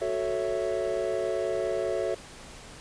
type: chord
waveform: triangle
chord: F# minor seventh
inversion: none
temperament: equal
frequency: 370 / 440 / 554.4 / 659.3 Hz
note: F#4 / A4 / C#5 / E5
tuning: 0 / 0 / 0 / 0 cents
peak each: -30 dBFS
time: 0.01-2.15 s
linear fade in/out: 10 ms
effects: pink hiss -46 dBFS RMS until 2.8 s + resampled to 22050 Hz